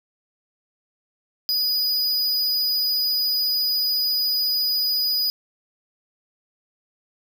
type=tone; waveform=square; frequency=4943 Hz; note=D#8; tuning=12 cents flat; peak=-20 dBFS; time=1.49-5.3 s; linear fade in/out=0 ms; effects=none